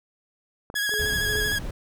clicks, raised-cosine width 1 ms, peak -24 dBFS, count 6, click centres 0.701 / 0.742 / 0.893 / 0.939 / 1.355 / 1.517 s
sawtooth tone with vibrato, 1661.2 Hz, G#6, in tune, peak -20 dBFS, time 0.75-1.59 s, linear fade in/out 10 ms, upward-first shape square, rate 13 Hz, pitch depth 21 cents each way
sine tone with tremolo, 425.3 Hz, G#4, 41 cents sharp, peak -29 dBFS, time 0.91-1.54 s, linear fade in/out 10 ms, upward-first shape triangle, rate 2.7 Hz, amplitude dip 95%
brown noise, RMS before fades -32 dBFS, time 0.99-1.71 s, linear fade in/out 5 ms
effects none

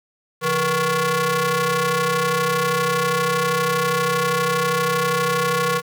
sawtooth ring-modulated tone, 311.1 Hz, D#4, in tune, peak -11 dBFS, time 0.41-5.82 s, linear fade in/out 50 ms, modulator 794 Hz, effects 8-bit

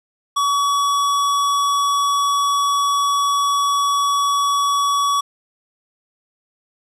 square tone, 1133 Hz, C#6, 37 cents sharp, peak -16 dBFS, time 0.36-5.21 s, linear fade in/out 10 ms, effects low-pass 10000 Hz 12 dB/octave + 9-bit

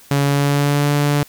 sawtooth tone with pitch glide, 141.1 to 145.15 Hz, C#3 to D3, +31 to -20 cents, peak -10 dBFS, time 0.11-1.23 s, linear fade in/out 2 ms, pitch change +49 cents, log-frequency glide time 0.23-0.91 s, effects white hiss -46 dBFS RMS until 1.28 s

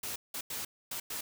white noise bursts at uneven times, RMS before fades -38 dBFS, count 5, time 0.03-0.16 / 0.34-0.41 / 0.5-0.65 / 0.91-1 / 1.1-1.21 s, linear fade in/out 5 ms, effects none

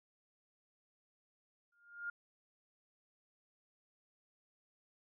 sine tone with exponential growth, 1412 Hz, F6, 19 cents sharp, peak -36 dBFS, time 1.72-2.1 s, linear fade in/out 5 ms, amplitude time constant 81 ms, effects none

